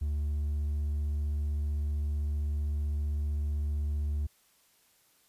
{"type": "tone with hard clipping", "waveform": "sine", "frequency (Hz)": 73.7, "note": "D2", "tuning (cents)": 7, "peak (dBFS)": -29, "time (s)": [0.01, 4.27], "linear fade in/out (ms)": 10, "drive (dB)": 2, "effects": ["white hiss -66 dBFS RMS until 5.28 s", "resampled to 32000 Hz"]}